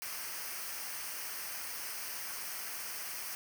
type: noise with comb filter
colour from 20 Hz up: white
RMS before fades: -41 dBFS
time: 0.02-3.35 s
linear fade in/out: 0 ms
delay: 0.27 ms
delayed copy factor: -0.65
effects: none